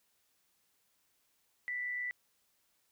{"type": "tone with amplitude modulation", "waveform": "sine", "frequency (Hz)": 1975.5, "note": "B6", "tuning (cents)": 0, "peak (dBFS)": -33, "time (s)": [1.68, 2.11], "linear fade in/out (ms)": 0, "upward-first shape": "sine", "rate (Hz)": 128, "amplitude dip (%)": 35, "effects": ["white hiss -75 dBFS RMS until 2.91 s"]}